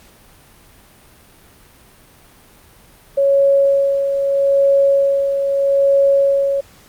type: tone with tremolo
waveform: sine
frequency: 554.4 Hz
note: C#5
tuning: in tune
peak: -9 dBFS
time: 3.17-6.61 s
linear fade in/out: 10 ms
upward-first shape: sine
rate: 0.79 Hz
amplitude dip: 50%
effects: pink hiss -47 dBFS RMS until 6.88 s + Opus 48 kbps